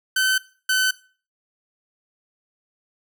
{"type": "tone pair in turn", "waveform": "sawtooth", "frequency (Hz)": [1528, 1519.3], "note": ["G6", "F#6"], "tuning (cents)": [-45, 45], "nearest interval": "unison", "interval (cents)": 10, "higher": "first", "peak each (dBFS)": -14, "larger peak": "neither", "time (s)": [[0.16, 0.38], [0.69, 0.91]], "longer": "neither", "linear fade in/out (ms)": 5, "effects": ["noise-tail reverb RT60 0.4 s tail -19 dB re dry"]}